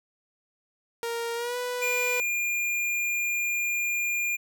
sawtooth tone with pitch glide, 466.1 to 493.8 Hz, A#4 to B4, 0 to 0 cents, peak -25 dBFS, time 1.03-2.2 s, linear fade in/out 0 ms, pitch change +100 cents, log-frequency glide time 1.35-1.57 s
square tone, 2410 Hz, D7, 44 cents sharp, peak -26 dBFS, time 1.81-4.37 s, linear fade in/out 20 ms
effects none

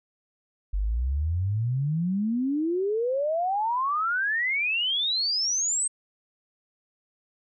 sine exponential sweep, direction up, 46.25 to 8450 Hz, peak -23 dBFS, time 0.73-5.88 s, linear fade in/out 10 ms, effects none

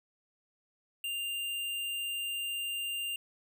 square tone, 2794 Hz, F7, in tune, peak -34 dBFS, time 1.04-3.16 s, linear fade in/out 2 ms, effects none

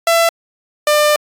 sawtooth tone pair in turn, 670 / 597.9 Hz, E5 / D5, +28 / +31 cents, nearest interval major second, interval 197 cents, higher first, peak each -6 dBFS, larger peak neither, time 0.07-0.29 / 0.87-1.16 s, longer second, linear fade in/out 2 ms, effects AAC 64 kbps

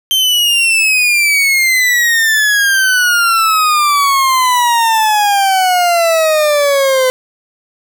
40% pulse exponential sweep, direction down, 3136 to 509 Hz, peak -8 dBFS, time 0.11-7.1 s, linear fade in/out 0 ms, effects none

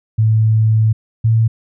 sine tone pair in turn, 110 / 112.7 Hz, A2 / A2, 0 / +42 cents, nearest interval unison, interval 42 cents, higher second, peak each -9 dBFS, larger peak neither, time 0.18-0.93 / 1.24-1.48 s, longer first, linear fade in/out 10 ms, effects none

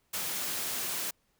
white high-pass noise, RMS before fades -34 dBFS, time 0.13-1.11 s, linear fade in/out 10 ms, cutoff 110 Hz, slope 24 dB/octave, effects pink hiss -73 dBFS RMS until 1.39 s

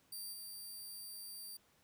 10% pulse tone with level steps, 4699 Hz, D8, in tune, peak -37 / -40 dBFS, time 0.12-1.57 s, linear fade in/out 5 ms, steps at 0.32 s, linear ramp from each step 20 ms, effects pink hiss -71 dBFS RMS until 1.83 s + high-pass 80 Hz 12 dB/octave

